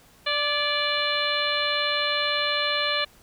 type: harmonic tone with a mistuned harmonic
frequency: 587.3 Hz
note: D5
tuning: in tune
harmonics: 1 / 2 / 3 / 4 / 5 / 6 / 7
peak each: -30 / -30 / -30 / -30 / -30 / -30 / -30 dBFS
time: 0.26-3.05 s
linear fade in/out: 10 ms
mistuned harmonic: 3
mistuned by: -33 cents
effects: pink hiss -55 dBFS RMS until 3.22 s